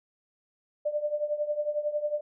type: tone with tremolo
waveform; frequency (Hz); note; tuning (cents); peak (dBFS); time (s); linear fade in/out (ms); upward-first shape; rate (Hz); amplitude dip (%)
sine; 595; D5; +22; -23; 0.85-2.21; 10; triangle; 11; 85
effects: none